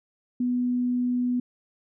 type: tone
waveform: sine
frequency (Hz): 246.9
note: B3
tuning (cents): 0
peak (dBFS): -22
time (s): 0.4-1.4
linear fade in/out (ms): 5
effects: none